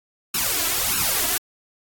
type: noise with flanger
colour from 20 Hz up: white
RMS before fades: -22 dBFS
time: 0.34-1.38 s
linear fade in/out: 5 ms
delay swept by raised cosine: 0.73 to 3.03 ms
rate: 1.6 Hz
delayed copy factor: +0.95
effects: AAC 64 kbps